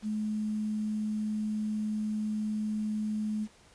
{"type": "tone with quantisation", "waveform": "sine", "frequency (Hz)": 213.7, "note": "G#3", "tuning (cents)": 50, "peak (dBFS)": -29, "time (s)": [0.02, 3.48], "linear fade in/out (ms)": 50, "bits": 9, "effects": ["pink hiss -59 dBFS RMS until 3.74 s", "resampled to 22050 Hz"]}